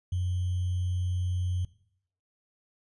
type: tone with sample-and-hold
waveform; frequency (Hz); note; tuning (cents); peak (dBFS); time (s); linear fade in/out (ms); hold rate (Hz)
sine; 90; F#2; -47; -26; 0.12-1.65; 5; 3150
effects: noise-tail reverb RT60 0.7 s tail -19 dB re dry + resampled to 24000 Hz